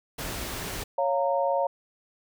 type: noise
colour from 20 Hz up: pink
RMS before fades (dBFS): -34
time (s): 0.18-0.84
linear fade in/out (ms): 10
type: chord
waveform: sine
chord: Bb minor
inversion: first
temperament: equal with one note detuned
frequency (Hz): 554.4 / 698.5 / 923.2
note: Db5 / F5 / Bb5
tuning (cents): 0 / 0 / -17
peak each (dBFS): -25 / -28 / -28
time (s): 0.98-1.67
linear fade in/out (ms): 5
effects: none